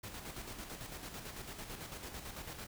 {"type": "noise with tremolo", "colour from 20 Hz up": "pink", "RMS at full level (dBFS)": -45, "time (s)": [0.03, 2.67], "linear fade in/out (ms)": 10, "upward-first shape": "square", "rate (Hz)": 9, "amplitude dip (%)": 45, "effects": []}